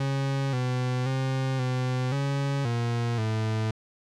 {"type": "tone with pitch steps", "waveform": "40% pulse", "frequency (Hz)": [136.9, 126.1, 132.4, 127.3, 139.5, 118.1, 109.7], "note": ["C#3", "B2", "C3", "C3", "C#3", "A#2", "A2"], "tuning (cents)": [-21, 36, 21, -47, 11, 23, -5], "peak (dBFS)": -24, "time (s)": [0, 3.71], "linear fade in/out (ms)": 5, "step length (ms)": 530, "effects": ["low-pass 6000 Hz 12 dB/octave"]}